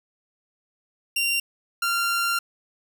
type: tone pair in turn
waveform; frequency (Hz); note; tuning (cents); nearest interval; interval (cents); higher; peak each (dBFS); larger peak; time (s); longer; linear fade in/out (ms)
sawtooth; 2767 / 1383.5; F7 / F6; -17 / -17; octave; 1200; first; -18; neither; 1.16-1.4 / 1.82-2.39; second; 5
effects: none